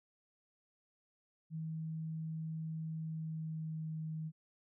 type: tone with pitch glide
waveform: sine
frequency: 159.7 to 157.87 Hz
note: D#3 to D#3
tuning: +45 to +25 cents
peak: -38 dBFS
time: 1.5-4.32 s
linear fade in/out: 50 ms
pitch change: -20 cents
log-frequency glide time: 2.97-3.98 s
effects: none